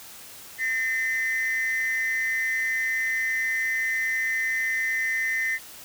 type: tone pair together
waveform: sine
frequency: 1818.7 / 2048 Hz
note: A#6 / C7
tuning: -43 / -38 cents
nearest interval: major second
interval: 205 cents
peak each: -24 dBFS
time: 0.58-5.59 s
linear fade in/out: 50 ms
effects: tanh soft clip ceiling -20 dBFS + white hiss -44 dBFS RMS until 5.84 s